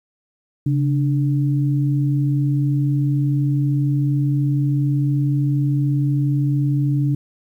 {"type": "tone pair together", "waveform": "sine", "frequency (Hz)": [138.59, 294.5], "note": ["C#3", "D4"], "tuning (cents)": [0, 5], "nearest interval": "octave + minor second", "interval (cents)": 1305, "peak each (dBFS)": [-16, -23], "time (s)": [0.66, 7.15], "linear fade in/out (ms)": 5, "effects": ["9-bit"]}